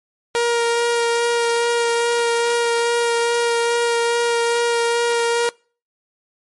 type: tone with vibrato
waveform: sawtooth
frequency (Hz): 470.3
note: A#4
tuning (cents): +15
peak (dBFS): -12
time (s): 0.35-5.49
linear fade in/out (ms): 0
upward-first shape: sine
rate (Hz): 2.4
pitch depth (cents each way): 11
effects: noise-tail reverb RT60 0.4 s tail -26 dB re dry + MP3 48 kbps